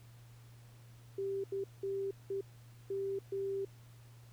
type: tone bursts at uneven times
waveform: sine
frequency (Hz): 392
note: G4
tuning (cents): 0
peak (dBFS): -34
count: 6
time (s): 1.18-1.44 / 1.52-1.64 / 1.83-2.11 / 2.3-2.41 / 2.9-3.19 / 3.32-3.65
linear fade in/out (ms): 5
effects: added 118 Hz sine -54 dBFS peak until 4.32 s + pink hiss -65 dBFS RMS until 4.32 s